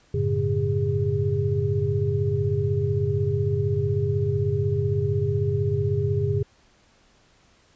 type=tone cluster; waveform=sine; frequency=94.6 / 110.5 / 140.8 / 406.4 Hz; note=F#2 / A2 / C#3 / G#4; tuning=+39 / +8 / +27 / -38 cents; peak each=-26 dBFS; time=0.14-6.43 s; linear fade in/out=5 ms; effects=pink hiss -59 dBFS RMS until 7.75 s + resampled to 16000 Hz